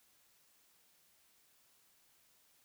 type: silence
effects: white hiss -70 dBFS RMS until 2.64 s

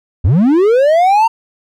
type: linear sweep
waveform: triangle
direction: up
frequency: 69 to 926 Hz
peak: -5 dBFS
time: 0.24-1.28 s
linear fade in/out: 10 ms
effects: none

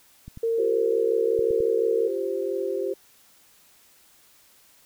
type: clicks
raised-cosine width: 5 ms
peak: -27 dBFS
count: 5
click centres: 0.28 / 0.374 / 1.391 / 1.507 / 1.604 s
type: tone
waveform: sine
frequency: 457.5 Hz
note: A#4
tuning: 32 cents flat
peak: -21 dBFS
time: 0.43-2.08 s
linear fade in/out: 5 ms
type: chord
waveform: sine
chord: F suspended second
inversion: none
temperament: equal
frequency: 349.2 / 392 / 523.3 Hz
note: F4 / G4 / C5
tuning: 0 / 0 / 0 cents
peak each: -31 / -27 / -30 dBFS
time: 0.58-2.94 s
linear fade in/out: 10 ms
effects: white hiss -57 dBFS RMS until 4.85 s

